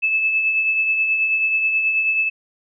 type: tone with tremolo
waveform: sine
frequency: 2615 Hz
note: E7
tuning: 15 cents flat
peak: -14 dBFS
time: 0.02-2.3 s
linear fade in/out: 20 ms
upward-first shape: triangle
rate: 9.3 Hz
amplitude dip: 45%
effects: none